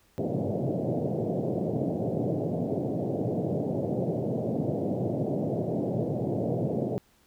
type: band-pass noise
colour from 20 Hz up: pink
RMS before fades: -29 dBFS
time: 0.18-6.98 s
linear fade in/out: 0 ms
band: 110 to 670 Hz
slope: 48 dB/octave
effects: pink hiss -64 dBFS RMS until 7.26 s